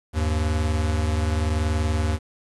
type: tone pair together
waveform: square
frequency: 77.47 / 98.3 Hz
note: D#2 / G2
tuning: -7 / +5 cents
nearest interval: major third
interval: 412 cents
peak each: -22 / -28 dBFS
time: 0.13-2.19 s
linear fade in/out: 50 ms
effects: resampled to 24000 Hz + 8-bit